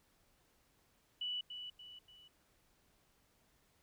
sine tone with echo, 2960 Hz, F#7, in tune, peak -37 dBFS, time 1.21-1.41 s, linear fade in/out 5 ms, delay 290 ms, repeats 3, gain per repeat -7 dB, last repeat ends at 2.28 s, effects pink hiss -73 dBFS RMS until 3.82 s

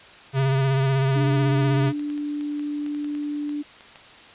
square tone with vibrato, 134.9 Hz, C#3, 47 cents flat, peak -19 dBFS, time 0.33-1.93 s, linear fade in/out 50 ms, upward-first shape sine, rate 16 Hz, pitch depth 31 cents each way
sine tone, 293.7 Hz, D4, in tune, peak -25 dBFS, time 1.15-3.63 s, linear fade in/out 20 ms
clicks, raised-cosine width 0.2 ms, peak -26 dBFS, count 12, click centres 1.995 / 2.101 / 2.178 / 2.41 / 2.595 / 2.863 / 2.948 / 3.045 / 3.151 / 3.493 / 3.808 / 3.958 s
effects white hiss -46 dBFS RMS until 4.34 s + resampled to 8000 Hz

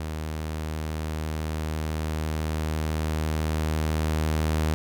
sawtooth tone with level ramp, 78 Hz, D#2, 5 cents sharp, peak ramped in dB -26 to -18 dBFS, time 0-4.74 s, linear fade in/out 0 ms, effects none

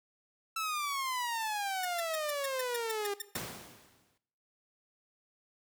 sawtooth exponential sweep, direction down, 1331 to 398.6 Hz, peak -29 dBFS, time 0.56-3.14 s, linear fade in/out 5 ms
5% pulse tone bursts, 1813 Hz, A#6, 49 cents flat, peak -24 dBFS, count 11, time 1.83-3.372 s, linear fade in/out 5 ms, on 22 ms, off 130 ms
pink noise with exponential decay, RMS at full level -36 dBFS, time 3.35-4.18 s, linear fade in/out 5 ms, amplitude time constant 180 ms
effects noise-tail reverb RT60 0.8 s tail -18 dB re dry + high-pass 100 Hz 12 dB/octave

